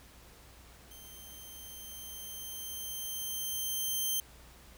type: tone with level ramp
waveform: 5% pulse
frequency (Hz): 3136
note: G7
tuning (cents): 0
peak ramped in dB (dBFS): -42 to -21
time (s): 0.91-4.2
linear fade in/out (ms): 2
effects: added 60 Hz sine -57 dBFS peak until 4.77 s + pink hiss -57 dBFS RMS until 4.77 s